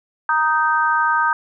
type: chord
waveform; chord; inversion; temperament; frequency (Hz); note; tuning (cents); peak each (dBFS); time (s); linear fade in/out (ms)
sine; Eb major; second; just; 933.4 / 1244.5 / 1555.6; Bb5 / Eb6 / G6; +2 / 0 / -14; -19; 0.29-1.33; 2
effects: none